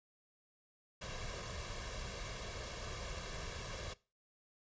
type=noise with comb filter; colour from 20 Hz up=pink; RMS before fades=-44 dBFS; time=1.01-3.94 s; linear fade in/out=10 ms; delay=1.8 ms; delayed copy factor=+0.65; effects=noise-tail reverb RT60 0.3 s tail -19 dB re dry + resampled to 16000 Hz